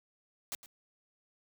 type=noise with echo; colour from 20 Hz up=white; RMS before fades=-38 dBFS; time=0.52-0.55 s; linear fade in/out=0 ms; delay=110 ms; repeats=1; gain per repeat=-15 dB; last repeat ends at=0.66 s; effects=high-pass 100 Hz 12 dB/octave